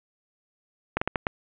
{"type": "slowing click train", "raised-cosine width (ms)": 0.5, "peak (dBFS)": -9, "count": 5, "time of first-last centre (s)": [0.97, 1.268], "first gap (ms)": 45, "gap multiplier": 1.35, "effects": ["resampled to 8000 Hz", "7-bit"]}